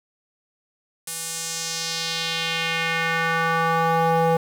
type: tone with band-pass filter sweep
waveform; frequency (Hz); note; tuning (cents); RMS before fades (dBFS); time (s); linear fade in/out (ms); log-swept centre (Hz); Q
square; 164.81; E3; 0; -23; 1.07-4.37; 5; 10000 to 640; 1.8
effects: 7-bit